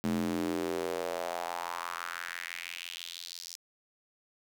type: tone with high-pass filter sweep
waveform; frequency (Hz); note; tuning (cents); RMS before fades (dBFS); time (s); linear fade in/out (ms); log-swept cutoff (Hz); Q
square; 43; F1; -26; -36; 0.04-3.56; 0; 200 to 5400; 3.2
effects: 9-bit